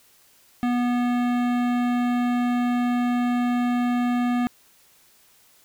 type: tone with hard clipping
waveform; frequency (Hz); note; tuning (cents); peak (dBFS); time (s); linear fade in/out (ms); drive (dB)
sine; 243.9; B3; -21; -22; 0.63-4.47; 0; 17
effects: white hiss -57 dBFS RMS until 5.64 s